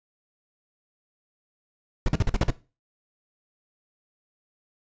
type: noise bursts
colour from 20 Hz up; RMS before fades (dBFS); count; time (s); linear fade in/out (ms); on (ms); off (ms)
brown; -20; 7; 2.06-2.505; 2; 25; 45
effects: noise-tail reverb RT60 0.3 s tail -17 dB re dry + resampled to 16000 Hz